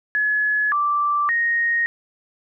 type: tone with pitch steps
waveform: sine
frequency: 1700 / 1171 / 1866 Hz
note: G#6 / D6 / A#6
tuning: +40 / -5 / +1 cents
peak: -17 dBFS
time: 0.15-1.86 s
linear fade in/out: 0 ms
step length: 570 ms
effects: none